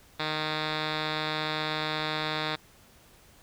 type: tone with low-pass filter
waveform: 5% pulse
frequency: 154.6 Hz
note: D#3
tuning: 11 cents flat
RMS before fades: -31 dBFS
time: 0.19-2.56 s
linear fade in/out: 10 ms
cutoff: 3500 Hz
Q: 7.8
effects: pink hiss -57 dBFS RMS until 3.42 s